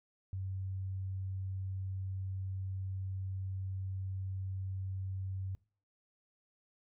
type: tone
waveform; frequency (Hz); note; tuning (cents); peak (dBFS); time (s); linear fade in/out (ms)
sine; 95.2; F#2; +50; -36; 0.33-5.55; 0
effects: noise-tail reverb RT60 0.4 s tail -22 dB re dry